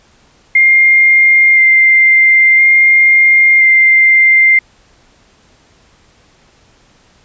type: tone with vibrato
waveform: sine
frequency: 2105 Hz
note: C7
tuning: 10 cents sharp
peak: -4 dBFS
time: 0.55-4.59 s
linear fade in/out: 5 ms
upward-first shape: square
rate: 0.49 Hz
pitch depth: 9 cents each way
effects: pink hiss -49 dBFS RMS until 7.24 s + resampled to 16000 Hz